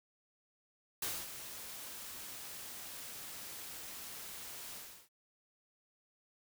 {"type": "noise with ADSR envelope", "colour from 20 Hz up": "white", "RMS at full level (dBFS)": -37, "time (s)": [1.02, 5.09], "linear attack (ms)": 4, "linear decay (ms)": 240, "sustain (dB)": -10, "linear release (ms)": 350, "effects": []}